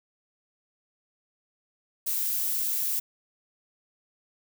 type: noise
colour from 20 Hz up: violet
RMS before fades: -28 dBFS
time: 2.06-3 s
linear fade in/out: 10 ms
effects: none